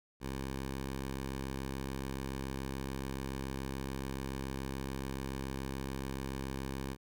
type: tone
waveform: 10% pulse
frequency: 67 Hz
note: C2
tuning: 42 cents sharp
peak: -29 dBFS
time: 0.2-6.97 s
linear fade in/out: 50 ms
effects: none